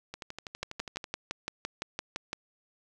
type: two click trains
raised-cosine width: 0.2 ms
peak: -22 / -16 dBFS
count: 12 / 11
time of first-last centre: 0.14-1.042 / 0.63-2.331 s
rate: 12.2 / 5.88 Hz
effects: none